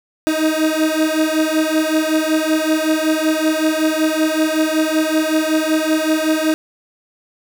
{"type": "beating tone pair", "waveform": "30% pulse", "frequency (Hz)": [311.1, 316.4], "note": ["D#4", "D#4"], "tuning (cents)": [0, 29], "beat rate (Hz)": 5.3, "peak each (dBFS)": -15, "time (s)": [0.27, 6.54], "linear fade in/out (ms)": 0, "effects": []}